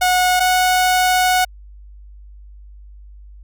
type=tone pair in turn; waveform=sawtooth; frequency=730 / 735.5 Hz; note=F#5 / F#5; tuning=-24 / -11 cents; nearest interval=unison; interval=13 cents; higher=second; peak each=-9 dBFS; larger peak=neither; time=0.01-0.4 / 0.4-1.45 s; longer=second; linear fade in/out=10 ms; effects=added 50 Hz sine -37 dBFS peak until 3.43 s